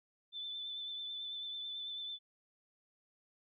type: tone with vibrato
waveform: sine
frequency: 3520 Hz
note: A7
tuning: in tune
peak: -40 dBFS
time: 0.32-2.19 s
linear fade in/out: 50 ms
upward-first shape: triangle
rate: 9.1 Hz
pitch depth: 27 cents each way
effects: none